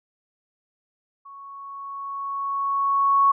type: tone with level ramp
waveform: sine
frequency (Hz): 1108.7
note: C#6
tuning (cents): 0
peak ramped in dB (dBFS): -40 to -13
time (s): 1.25-3.32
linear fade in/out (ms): 10
effects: none

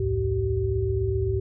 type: tone cluster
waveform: sine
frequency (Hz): 63.9 / 79.4 / 107 / 383.9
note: C2 / D#2 / A2 / G4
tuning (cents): -40 / +36 / -48 / -36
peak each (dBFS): -31 / -29 / -26 / -26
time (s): 0-1.4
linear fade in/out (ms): 5
effects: none

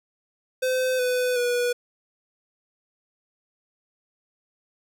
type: tone with pitch steps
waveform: square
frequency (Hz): 513 / 499.8 / 487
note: C5 / B4 / B4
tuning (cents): -34 / +21 / -24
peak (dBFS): -22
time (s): 0.62-1.73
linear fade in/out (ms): 10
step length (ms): 370
effects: none

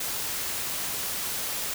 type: noise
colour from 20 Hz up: white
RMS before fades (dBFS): -31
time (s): 0-1.74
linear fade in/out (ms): 5
effects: none

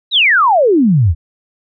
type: exponential sweep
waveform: sine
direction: down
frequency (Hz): 4025 to 72.9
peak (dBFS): -7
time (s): 0.11-1.15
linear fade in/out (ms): 50
effects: none

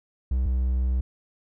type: tone pair in turn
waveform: triangle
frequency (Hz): 63.6 / 63.31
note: C2 / B1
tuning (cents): -48 / +44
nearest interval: unison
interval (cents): 8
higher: first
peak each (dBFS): -19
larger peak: neither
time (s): 0.31-0.46 / 0.46-1.01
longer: second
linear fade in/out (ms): 5
effects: none

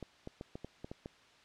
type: clicks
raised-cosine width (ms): 2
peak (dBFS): -29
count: 8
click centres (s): 0.027 / 0.274 / 0.411 / 0.555 / 0.646 / 0.845 / 0.915 / 1.059
effects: white hiss -62 dBFS RMS until 1.44 s + low-pass 4000 Hz 12 dB/octave

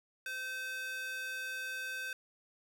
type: tone with high-pass filter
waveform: square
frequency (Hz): 515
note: C5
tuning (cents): -28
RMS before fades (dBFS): -40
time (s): 0.26-2.13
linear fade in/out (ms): 2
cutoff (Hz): 1800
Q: 4.2
effects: none

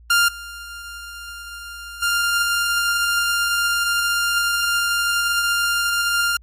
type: tone with level steps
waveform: sawtooth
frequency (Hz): 1399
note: F6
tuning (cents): +3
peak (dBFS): -10 / -29 / -14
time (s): 0.1-6.37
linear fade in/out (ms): 5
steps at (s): 0.28 / 2.02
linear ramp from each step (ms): 5
effects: added 58 Hz sine -44 dBFS peak until 6.42 s + AAC 48 kbps

